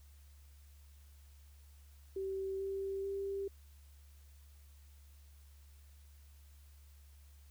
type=tone with pitch steps; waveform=sine; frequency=385.7 / 389.7 / 393.8 Hz; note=G4 / G4 / G4; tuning=-28 / -10 / +8 cents; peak=-36 dBFS; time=2.16-3.48 s; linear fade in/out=5 ms; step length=440 ms; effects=added 71 Hz sine -56 dBFS peak until 7.5 s + white hiss -69 dBFS RMS until 7.5 s